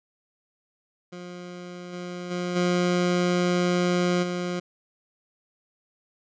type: tone with level steps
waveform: 20% pulse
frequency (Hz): 177.8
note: F3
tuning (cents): +31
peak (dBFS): -32 / -28 / -22 / -16 / -22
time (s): 1.12-4.6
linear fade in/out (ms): 10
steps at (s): 1.92 / 2.3 / 2.55 / 4.22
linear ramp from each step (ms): 20
effects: resampled to 16000 Hz